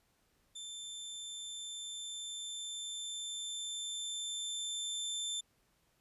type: tone with level ramp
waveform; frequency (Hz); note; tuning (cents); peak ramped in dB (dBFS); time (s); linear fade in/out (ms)
25% pulse; 3551; A7; +15; -40 to -32; 0.55-5.41; 10
effects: pink hiss -74 dBFS RMS until 6 s + resampled to 32000 Hz

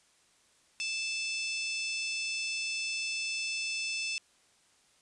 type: harmonic tone with a mistuned harmonic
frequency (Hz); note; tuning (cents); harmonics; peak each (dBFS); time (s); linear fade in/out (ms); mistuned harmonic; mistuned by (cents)
878; A5; -4; 3 / 4 / 5 / 6 / 7 / 8 / 9 / 10; -34 / -44 / -47 / -38 / -44 / -50 / -48 / -51; 0.8-4.18; 0; 9; +22
effects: white hiss -66 dBFS RMS until 5.01 s + resampled to 22050 Hz

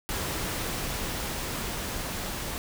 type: noise with level ramp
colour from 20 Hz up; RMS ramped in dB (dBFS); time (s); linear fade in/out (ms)
pink; -31 to -34; 0.09-2.58; 0
effects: none

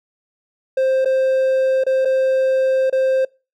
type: tone with dropouts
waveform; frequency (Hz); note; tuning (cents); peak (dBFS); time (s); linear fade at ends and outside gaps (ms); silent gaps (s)
triangle; 526; C5; +9; -12; 0.77-3.25; 5; 1.048-1.056 / 1.838-1.865 / 2.05-2.054 / 2.899-2.926
effects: noise-tail reverb RT60 0.3 s tail -25 dB re dry

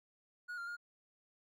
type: tone with pitch steps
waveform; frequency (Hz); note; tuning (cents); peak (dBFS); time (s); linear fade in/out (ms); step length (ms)
triangle; 1450 / 1392 / 1420; F#6 / F6 / F6; -35 / -6 / +28; -39; 0.48-0.768; 20; 96
effects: none

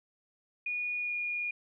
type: tone with pitch glide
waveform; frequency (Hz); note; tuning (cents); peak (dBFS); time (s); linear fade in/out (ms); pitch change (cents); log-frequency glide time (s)
sine; 2452 to 2434; D#7 to D#7; -26 to -39; -31; 0.66-1.51; 5; -13; 1-1.14
effects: none

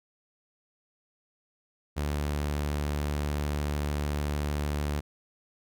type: tone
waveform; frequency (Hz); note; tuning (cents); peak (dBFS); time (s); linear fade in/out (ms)
sawtooth; 73.42; D2; 0; -24; 1.96-5.01; 20
effects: none

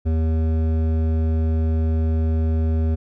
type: tone with hard clipping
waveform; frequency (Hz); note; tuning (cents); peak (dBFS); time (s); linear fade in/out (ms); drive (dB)
sine; 80; D#2; +49; -19; 0.05-2.96; 20; 12
effects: none

